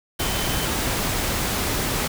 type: tone in noise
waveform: sine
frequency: 3067 Hz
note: G7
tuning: 38 cents flat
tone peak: -33 dBFS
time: 0.19-0.66 s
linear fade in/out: 10 ms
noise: pink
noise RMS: -24 dBFS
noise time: 0.19-2.08 s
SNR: -12 dB
effects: none